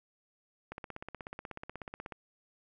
click train, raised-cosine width 0.5 ms, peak -26 dBFS, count 24, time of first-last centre 0.72-2.122 s, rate 16.4 Hz, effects none

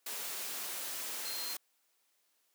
sine tone in noise, 4177 Hz, C8, 4 cents flat, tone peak -41 dBFS, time 1.25-1.54 s, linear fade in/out 5 ms, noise white, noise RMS -40 dBFS, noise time 0.06-1.57 s, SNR -4 dB, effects white hiss -75 dBFS RMS until 2.54 s + high-pass 300 Hz 12 dB/octave

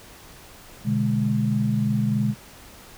sine chord, G# diminished, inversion first, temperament equal, 123.47 / 146.83 / 207.7 Hz, B2 / D3 / G#3, 0 / 0 / 0 cents, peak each -24 / -27 / -22 dBFS, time 0.84-2.35 s, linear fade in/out 50 ms, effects pink hiss -46 dBFS RMS until 2.97 s

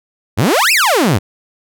sawtooth exponential two-way sweep, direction up then down, 82.9 to 2794 to 82.9 Hz, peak -6 dBFS, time 0.37-1.19 s, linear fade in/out 20 ms, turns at 0.72 s, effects none

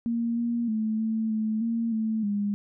sine tone with pitch steps, 233 / 235.6 / 218.2 / 221.6 / 217.7 / 230 / 220.2 / 204.1 Hz, A#3 / A#3 / A3 / A3 / A3 / A#3 / A3 / G#3, -1 / +19 / -14 / +13 / -18 / -23 / +2 / -30 cents, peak -24 dBFS, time 0.06-2.54 s, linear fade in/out 0 ms, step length 310 ms, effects none

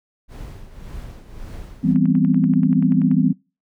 brown noise with tremolo, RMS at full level -32 dBFS, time 0.28-1.96 s, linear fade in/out 50 ms, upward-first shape triangle, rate 1.8 Hz, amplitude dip 70%
sine chord, C major seventh, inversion first, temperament equal, 164.81 / 196 / 246.9 / 261.6 Hz, E3 / G3 / B3 / C4, 0 / 0 / 0 / 0 cents, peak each -19 dBFS, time 1.83-3.33 s, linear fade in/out 20 ms
click train, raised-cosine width 0.5 ms, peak -25 dBFS, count 13, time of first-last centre 1.96-3.114 s, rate 10.4 Hz
effects noise-tail reverb RT60 0.3 s tail -24 dB re dry

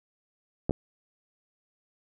clicks, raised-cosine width 2 ms, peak -13 dBFS, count 2, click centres 0.695 / 0.709 s, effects none

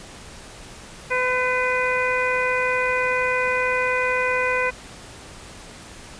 harmonic tone with a mistuned harmonic, 505 Hz, B4, 39 cents sharp, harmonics 1 / 2 / 3 / 4 / 5, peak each -24 / -26 / -26 / -26 / -26 dBFS, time 1.1-4.71 s, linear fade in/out 20 ms, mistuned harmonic 5, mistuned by -42 cents, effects pink hiss -41 dBFS RMS until 6.19 s + resampled to 22050 Hz

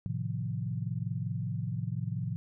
sine chord, F dominant seventh, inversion first, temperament equal with one note detuned, 110 / 130.81 / 155.56 / 175.32 Hz, A2 / C3 / Eb3 / F3, 0 / 0 / 0 / +7 cents, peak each -35 / -36 / -39 / -38 dBFS, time 0.06-2.36 s, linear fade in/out 0 ms, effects none

